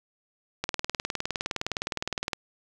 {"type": "click train", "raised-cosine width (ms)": 0.2, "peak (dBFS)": -11, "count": 34, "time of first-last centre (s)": [0.64, 2.332], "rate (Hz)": 19.5, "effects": []}